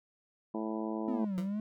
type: harmonic tone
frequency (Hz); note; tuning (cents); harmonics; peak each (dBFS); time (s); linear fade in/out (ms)
109.6; A2; -6; 2 / 3 / 4 / 5 / 6 / 7 / 8 / 9; -37 / -37 / -43 / -45 / -44 / -48 / -48 / -46; 0.54-1.25; 5
type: exponential two-way sweep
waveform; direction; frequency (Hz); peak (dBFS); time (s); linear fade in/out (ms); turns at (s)
triangle; down then up; 265.4 to 182.1 to 216.4; -30; 1.08-1.6; 2; 1.37
type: tone with exponential decay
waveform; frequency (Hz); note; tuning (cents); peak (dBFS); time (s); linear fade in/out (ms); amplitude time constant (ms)
20% pulse; 170; F3; -46; -32; 1.38-1.55; 0; 36
effects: none